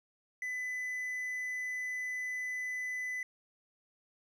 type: tone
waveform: triangle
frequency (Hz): 2003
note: B6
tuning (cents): +24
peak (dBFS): -33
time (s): 0.42-3.23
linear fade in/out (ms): 2
effects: none